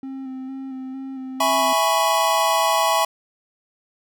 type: tone with vibrato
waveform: triangle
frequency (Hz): 264.2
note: C4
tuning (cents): +17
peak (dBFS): -27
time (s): 0.03-1.73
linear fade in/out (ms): 2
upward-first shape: square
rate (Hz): 2.2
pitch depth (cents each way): 20
type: chord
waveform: square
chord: C# minor seventh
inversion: first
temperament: equal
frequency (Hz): 659.3 / 830.6 / 987.8 / 1108.7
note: E5 / G#5 / B5 / C#6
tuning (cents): 0 / 0 / 0 / 0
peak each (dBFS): -23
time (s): 1.4-3.05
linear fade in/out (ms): 5
effects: none